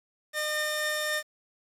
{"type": "tone pair together", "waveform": "sawtooth", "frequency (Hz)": [607, 1817.3], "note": ["D#5", "A#6"], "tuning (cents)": [-43, -45], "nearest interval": "octave + perfect fifth", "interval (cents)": 1898, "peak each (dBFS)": [-28, -26], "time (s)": [0.33, 1.23], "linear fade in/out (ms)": 50, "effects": ["resampled to 32000 Hz", "9-bit"]}